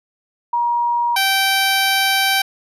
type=tone pair in turn; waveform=sine / 10% pulse; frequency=951 / 777.3 Hz; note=A#5 / G5; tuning=+34 / -15 cents; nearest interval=minor third; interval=349 cents; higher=first; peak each=-15 / -6 dBFS; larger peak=second; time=0.53-1.16 / 1.16-2.42 s; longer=second; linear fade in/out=5 ms; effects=resampled to 32000 Hz